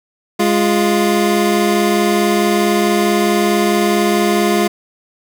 25% pulse tone pair together, 206.9 / 349.2 Hz, G#3 / F4, -6 / 0 cents, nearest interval major sixth, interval 906 cents, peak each -11 dBFS, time 0.39-4.68 s, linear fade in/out 10 ms, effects none

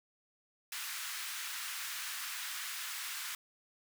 pink high-pass noise, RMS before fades -41 dBFS, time 0.72-3.35 s, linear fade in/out 2 ms, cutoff 1300 Hz, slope 24 dB/octave, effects none

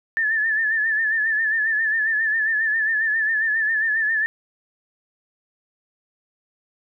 sine tone with vibrato, 1760 Hz, A6, in tune, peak -18 dBFS, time 0.17-4.26 s, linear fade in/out 0 ms, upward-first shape sine, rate 7.4 Hz, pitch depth 64 cents each way, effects none

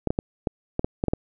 clicks, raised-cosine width 2 ms, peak -9 dBFS, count 9, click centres 0.073 / 0.105 / 0.189 / 0.472 / 0.794 / 0.845 / 1.039 / 1.083 / 1.135 s, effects none

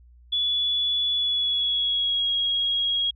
sine tone with pitch glide, 3424 to 3294 Hz, A7 to G#7, -48 to -15 cents, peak -21 dBFS, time 0.32-3.11 s, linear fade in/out 10 ms, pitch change -67 cents, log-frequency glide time 1.15-2.28 s, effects added 60 Hz sine -49 dBFS peak until 3.15 s

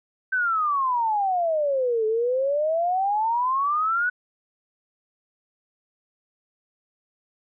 sine exponential two-way sweep, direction down then up, 1553 to 430 to 1495 Hz, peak -20 dBFS, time 0.32-4.1 s, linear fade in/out 10 ms, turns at 2.06 s, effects none

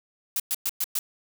blue noise bursts, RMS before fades -26 dBFS, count 5, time 0.36-0.99 s, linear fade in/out 2 ms, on 38 ms, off 110 ms, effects none

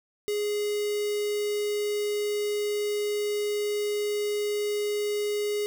square tone with notch filter, 415.3 Hz, G#4, in tune, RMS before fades -28 dBFS, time 0.28-5.66 s, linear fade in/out 0 ms, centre 1300 Hz, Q 1.7, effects none

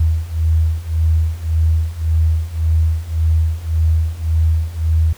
sine beating tone pair, 79.3 / 81.1 Hz, D#2 / E2, +33 / -28 cents, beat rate 1.8 Hz, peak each -17 / -15 dBFS, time 0-5.13 s, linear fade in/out 5 ms, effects pink hiss -43 dBFS RMS until 5.17 s

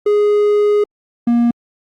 triangle tone pair in turn, 415.3 / 236.9 Hz, G#4 / A#3, 0 / +28 cents, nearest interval minor seventh, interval 972 cents, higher first, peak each -8 dBFS, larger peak neither, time 0.06-0.84 / 1.27-1.51 s, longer first, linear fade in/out 5 ms, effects Opus 32 kbps

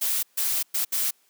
blue noise bursts at uneven times, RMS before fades -25 dBFS, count 4, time 0.01-0.23 / 0.37-0.63 / 0.74-0.85 / 0.92-1.11 s, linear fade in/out 10 ms, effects white hiss -64 dBFS RMS until 1.29 s + high-pass 200 Hz 12 dB/octave

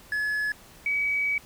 triangle / sine tone pair in turn, 1704 / 2275 Hz, G#6 / C#7, +44 / +44 cents, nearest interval perfect fourth, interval 500 cents, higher second, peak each -23 dBFS, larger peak neither, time 0.12-0.52 / 0.86-1.38 s, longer second, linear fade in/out 2 ms, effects pink hiss -51 dBFS RMS until 1.45 s

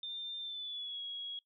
sine tone with pitch glide, 3597 to 3318 Hz, A7 to G#7, +37 to -2 cents, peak -39 dBFS, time 0.03-1.39 s, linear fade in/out 2 ms, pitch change -139 cents, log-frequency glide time 0.39-1.01 s, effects noise-tail reverb RT60 0.1 s tail -21 dB re dry

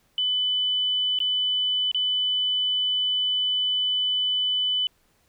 sine tone with dropouts, 3000 Hz, F#7, 23 cents sharp, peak -21 dBFS, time 0.18-4.87 s, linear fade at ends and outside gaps 1 ms, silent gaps 1.189-1.202 / 1.915-1.946 s, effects pink hiss -65 dBFS RMS until 5.28 s

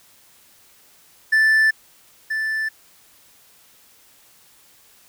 triangle tone pair in turn, 1760 / 1760 Hz, A6 / A6, 0 / 0 cents, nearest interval unison, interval 0 cents, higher neither, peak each -11 / -19 dBFS, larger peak first, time 1.32-1.71 / 2.3-2.69 s, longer neither, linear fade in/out 10 ms, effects white hiss -53 dBFS RMS until 5.08 s

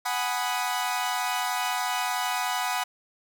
sawtooth chord, G# minor seventh, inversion third, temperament equal, 740 / 830.6 / 987.8 / 1244.5 Hz, F#5 / G#5 / B5 / D#6, 0 / 0 / 0 / 0 cents, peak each -26 / -30 / -27 / -30 dBFS, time 0.05-2.84 s, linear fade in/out 10 ms, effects none

